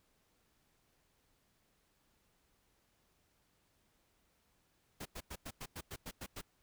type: noise bursts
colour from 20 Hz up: pink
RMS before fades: -45 dBFS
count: 10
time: 5-6.415 s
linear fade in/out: 10 ms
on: 56 ms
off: 95 ms
effects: pink hiss -75 dBFS RMS until 6.62 s